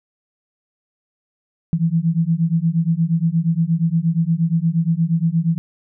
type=beating tone pair; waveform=sine; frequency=161.3 / 169.8 Hz; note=E3 / F3; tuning=-37 / -48 cents; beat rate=8.5 Hz; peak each=-18 dBFS; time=1.73-5.58 s; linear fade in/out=0 ms; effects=none